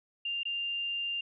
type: tone with dropouts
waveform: sine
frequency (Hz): 2794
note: F7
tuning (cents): 0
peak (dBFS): -31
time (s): 0.25-1.21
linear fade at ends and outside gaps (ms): 5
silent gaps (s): 0.433-0.453
effects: none